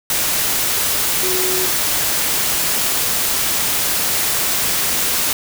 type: tone in noise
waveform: sine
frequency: 370 Hz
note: F#4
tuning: in tune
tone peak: -22 dBFS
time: 1.23-1.66 s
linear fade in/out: 2 ms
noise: white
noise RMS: -18 dBFS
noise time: 0.1-5.33 s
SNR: -7 dB
effects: none